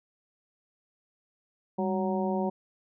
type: harmonic tone with a mistuned harmonic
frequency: 186.4 Hz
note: F#3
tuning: 13 cents sharp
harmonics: 1 / 2 / 3 / 4 / 5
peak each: -29 / -32 / -34 / -35 / -36 dBFS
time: 1.78-2.5 s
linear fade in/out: 10 ms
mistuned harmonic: 1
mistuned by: +100 cents
effects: none